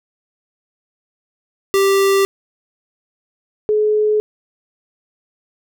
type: tone pair in turn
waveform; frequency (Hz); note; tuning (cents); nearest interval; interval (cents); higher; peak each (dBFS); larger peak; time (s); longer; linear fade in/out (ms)
square / sine; 392 / 425.3; G4 / G#4; 0 / +41; minor second; 141; second; -12; neither; 1.74-2.25 / 3.69-4.2; neither; 0
effects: none